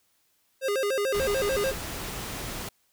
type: tone with vibrato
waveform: square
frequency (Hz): 466.2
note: A#4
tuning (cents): 0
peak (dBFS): -25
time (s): 0.61-1.74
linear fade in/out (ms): 50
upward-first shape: square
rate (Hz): 6.8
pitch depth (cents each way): 230
type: noise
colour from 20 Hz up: pink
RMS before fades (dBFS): -35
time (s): 1.14-2.69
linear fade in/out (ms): 5
effects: white hiss -69 dBFS RMS until 2.92 s